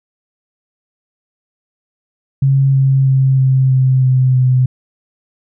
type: tone with pitch steps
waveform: sine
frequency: 136.1 / 134.69 / 133.3 / 131.92 / 130.56 / 129.21 / 127.87 Hz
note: C#3 / C#3 / C3 / C3 / C3 / C3 / C3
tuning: -31 / -49 / +33 / +15 / -3 / -21 / -39 cents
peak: -8 dBFS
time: 2.42-4.66 s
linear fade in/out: 5 ms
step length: 320 ms
effects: none